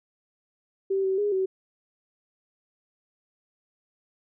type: tone with pitch steps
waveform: sine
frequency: 387.8 / 381.8 / 412.1 / 379.3 Hz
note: G4 / G4 / G#4 / F#4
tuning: -19 / -46 / -13 / +43 cents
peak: -22 dBFS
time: 0.9-1.46 s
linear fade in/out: 10 ms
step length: 140 ms
effects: none